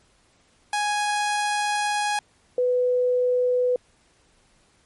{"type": "tone pair in turn", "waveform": ["sawtooth", "sine"], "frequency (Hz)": [830.6, 497.3], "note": ["G#5", "B4"], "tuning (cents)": [0, 12], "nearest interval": "major sixth", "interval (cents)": 888, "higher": "first", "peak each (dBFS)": -18, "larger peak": "neither", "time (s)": [[0.73, 2.19], [2.58, 3.76]], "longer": "first", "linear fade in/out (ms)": 2, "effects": ["pink hiss -61 dBFS RMS until 4.85 s", "MP3 48 kbps"]}